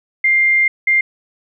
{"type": "tone bursts at uneven times", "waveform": "sine", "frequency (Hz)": 2100, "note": "C7", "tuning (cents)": 6, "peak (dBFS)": -10, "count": 2, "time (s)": [[0.24, 0.68], [0.87, 1.01]], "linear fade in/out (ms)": 5, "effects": []}